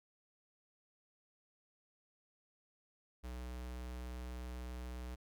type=tone with notch filter; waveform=square; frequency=61.74 Hz; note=B1; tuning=in tune; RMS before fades=-45 dBFS; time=3.23-5.16 s; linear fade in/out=20 ms; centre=130 Hz; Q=1.4; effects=none